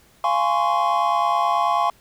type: chord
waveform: triangle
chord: Db major seventh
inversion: first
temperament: just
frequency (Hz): 693 / 831.5 / 1039.4 / 1108.7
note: F5 / Ab5 / C6 / Db6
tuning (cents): -14 / +2 / -12 / 0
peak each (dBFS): -21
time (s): 0.24-1.9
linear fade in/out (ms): 2
effects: pink hiss -55 dBFS RMS until 2 s